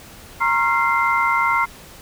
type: tone cluster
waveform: sine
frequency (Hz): 936 / 1078 / 1374 / 2088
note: A#5 / C#6 / F6 / C7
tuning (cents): +7 / -49 / -29 / -4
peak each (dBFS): -21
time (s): 0.4-1.66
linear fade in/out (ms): 20
effects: pink hiss -42 dBFS RMS until 2.01 s